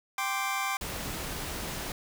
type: chord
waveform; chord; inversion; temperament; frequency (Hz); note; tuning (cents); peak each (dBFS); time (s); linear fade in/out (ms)
25% pulse; G suspended fourth; none; just; 784 / 1045.3 / 1176; G5 / C6 / D6; 0 / -2 / +2; -30; 0.18-0.77; 2
type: noise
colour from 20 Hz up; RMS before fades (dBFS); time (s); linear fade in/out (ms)
pink; -36; 0.81-1.92; 2
effects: none

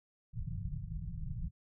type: low-pass noise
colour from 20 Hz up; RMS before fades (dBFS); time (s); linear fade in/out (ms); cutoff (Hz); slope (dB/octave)
pink; -39; 0.33-1.51; 50; 180; 96
effects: none

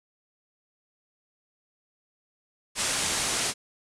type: low-pass noise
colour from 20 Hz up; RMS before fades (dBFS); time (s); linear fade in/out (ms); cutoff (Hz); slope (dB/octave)
white; -28; 2.75-3.54; 50; 9800; 48
effects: none

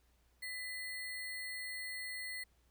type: tone with sample-and-hold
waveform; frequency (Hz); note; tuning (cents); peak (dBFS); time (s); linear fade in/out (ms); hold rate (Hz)
sine; 1998; B6; +20; -40; 0.42-2.44; 10; 6300
effects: added 60 Hz sine -70 dBFS peak until 2.7 s + pink hiss -75 dBFS RMS until 2.7 s

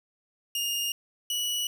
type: tone pair in turn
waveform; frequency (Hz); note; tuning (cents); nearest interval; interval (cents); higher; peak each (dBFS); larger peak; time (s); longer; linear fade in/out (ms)
sawtooth; 2835 / 2937; F7 / F#7; +25 / -13; minor second; 62; second; -24; neither; 0.55-0.92 / 1.3-1.67; neither; 2
effects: none

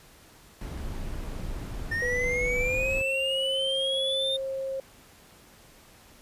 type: noise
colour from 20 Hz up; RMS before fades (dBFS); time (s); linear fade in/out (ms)
brown; -34; 0.61-3.02; 2
type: linear sweep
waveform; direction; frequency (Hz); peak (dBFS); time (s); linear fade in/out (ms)
triangle; up; 1797 to 3654; -25; 1.91-4.37; 10
type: tone with pitch glide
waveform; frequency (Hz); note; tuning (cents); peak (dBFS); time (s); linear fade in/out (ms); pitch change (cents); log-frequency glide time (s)
sine; 493.9 to 535.5; B4 to C5; 0 to +40; -29; 2.02-4.8; 2; +140; 2.6-2.9
effects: pink hiss -54 dBFS RMS until 6.21 s + resampled to 32000 Hz

